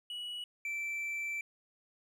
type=tone pair in turn; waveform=triangle; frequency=2930 / 2333 Hz; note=F#7 / D7; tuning=-18 / -12 cents; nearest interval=major third; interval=394 cents; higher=first; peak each=-37 / -33 dBFS; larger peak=second; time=0.1-0.44 / 0.65-1.41 s; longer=second; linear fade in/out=2 ms; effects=none